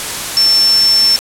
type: tone in noise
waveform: sine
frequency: 5400 Hz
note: E8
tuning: 41 cents sharp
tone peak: -7 dBFS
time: 0.37-1.16 s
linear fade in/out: 0 ms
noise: white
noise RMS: -20 dBFS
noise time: 0-1.19 s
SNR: +10 dB
effects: low-pass 11000 Hz 12 dB/octave